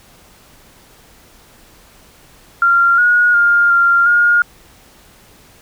sine tone with pitch steps, 1385 / 1447 / 1407 / 1389 / 1423 Hz, F6 / F#6 / F6 / F6 / F6, -15 / -39 / +12 / -10 / +32 cents, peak -8 dBFS, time 2.62-4.42 s, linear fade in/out 2 ms, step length 360 ms, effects pink hiss -46 dBFS RMS until 5.61 s

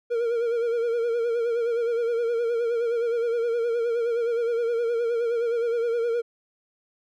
triangle tone with vibrato, 467.8 Hz, A#4, 6 cents sharp, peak -20 dBFS, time 0.1-6.22 s, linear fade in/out 20 ms, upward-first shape sine, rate 9.6 Hz, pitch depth 52 cents each way, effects none

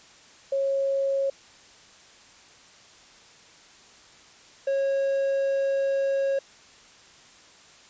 sine / triangle tone pair in turn, 547 / 547 Hz, C#5 / C#5, -23 / -23 cents, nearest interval unison, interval 0 cents, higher neither, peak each -22 / -20 dBFS, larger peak second, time 0.52-1.3 / 4.67-6.39 s, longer second, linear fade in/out 5 ms, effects white hiss -52 dBFS RMS until 7.89 s + resampled to 16000 Hz

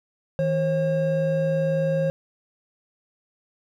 triangle tone pair together, 160.3 / 539.2 Hz, E3 / C#5, -48 / -48 cents, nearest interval octave + major sixth, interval 2100 cents, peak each -22 / -20 dBFS, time 0.39-2.1 s, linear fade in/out 0 ms, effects none

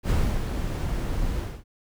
brown noise with ADSR envelope, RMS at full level -21 dBFS, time 0.03-1.64 s, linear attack 68 ms, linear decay 290 ms, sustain -6 dB, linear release 260 ms, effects none

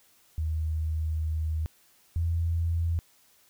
sine tone pair in turn, 78.8 / 83.65 Hz, D#2 / E2, +23 / +26 cents, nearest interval minor second, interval 103 cents, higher second, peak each -26 / -24 dBFS, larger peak second, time 0.38-1.66 / 2.16-2.99 s, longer first, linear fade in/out 0 ms, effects white hiss -62 dBFS RMS until 3.49 s

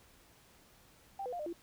sine tone with pitch steps, 787 / 496.9 / 703 / 602 / 341.2 Hz, G5 / B4 / F5 / D5 / F4, +7 / +11 / +11 / +43 / -40 cents, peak -37 dBFS, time 1.19-1.53 s, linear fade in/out 5 ms, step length 68 ms, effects pink hiss -63 dBFS RMS until 1.62 s

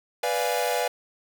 45% pulse chord, B diminished seventh, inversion none, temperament equal, 493.9 / 587.3 / 698.5 / 830.6 Hz, B4 / D5 / F5 / Ab5, 0 / 0 / 0 / 0 cents, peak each -28 / -30 / -29 / -30 dBFS, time 0.23-0.88 s, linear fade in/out 5 ms
white high-pass noise, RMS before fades -39 dBFS, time 0.32-0.84 s, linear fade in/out 50 ms, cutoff 1400 Hz, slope 24 dB/octave
effects none

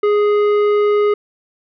triangle tone with tanh clipping, 415.3 Hz, G#4, in tune, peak -13 dBFS, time 0.03-1.14 s, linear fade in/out 5 ms, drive 15 dB, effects none

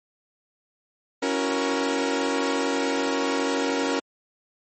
sawtooth chord, F# dominant seventh, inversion second, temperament equal with one note detuned, 277.2 / 329.6 / 370 / 469.7 Hz, C#4 / E4 / F#4 / A#4, 0 / 0 / 0 / +13 cents, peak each -22 / -28 / -27 / -23 dBFS, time 1.22-4 s, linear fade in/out 10 ms, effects MP3 32 kbps

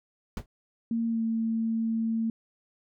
brown noise with exponential decay, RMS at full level -26 dBFS, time 0.37-0.46 s, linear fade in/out 2 ms, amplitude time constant 19 ms
sine tone with pitch glide, 229.6 to 225.5 Hz, A#3 to A3, -26 to +43 cents, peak -25 dBFS, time 0.91-2.3 s, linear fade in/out 2 ms, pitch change -31 cents, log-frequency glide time 1.08-1.21 s
effects none

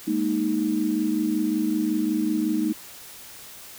sine chord, Ab suspended second, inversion none, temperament equal, 207.7 / 233.1 / 311.1 Hz, Ab3 / Bb3 / Eb4, 0 / 0 / 0 cents, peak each -28 / -27 / -23 dBFS, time 0.07-2.73 s, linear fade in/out 10 ms, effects white hiss -43 dBFS RMS until 3.78 s

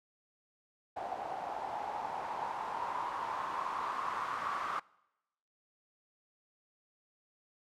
blue noise with low-pass filter sweep, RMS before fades -38 dBFS, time 0.96-4.8 s, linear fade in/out 10 ms, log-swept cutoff 750 to 1200 Hz, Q 5.8, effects noise-tail reverb RT60 0.9 s tail -24 dB re dry

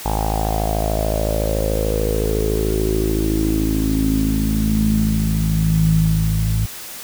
sawtooth tone with low-pass filter sweep, 53.7 Hz, A1, 41 cents flat, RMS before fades -18 dBFS, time 0.05-6.66 s, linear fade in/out 10 ms, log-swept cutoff 850 to 130 Hz, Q 7.8, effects white hiss -33 dBFS RMS until 7.03 s

